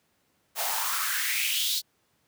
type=noise with high-pass filter sweep; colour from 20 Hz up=white; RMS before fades=-28 dBFS; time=0.55-1.82 s; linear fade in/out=50 ms; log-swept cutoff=650 to 4300 Hz; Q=4.2; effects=pink hiss -70 dBFS RMS until 2.27 s + high-pass 100 Hz 12 dB/octave